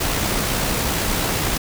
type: noise with amplitude modulation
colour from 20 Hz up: pink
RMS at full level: -20 dBFS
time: 0-1.58 s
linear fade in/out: 10 ms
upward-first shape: sine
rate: 62.1 Hz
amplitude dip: 30%
effects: none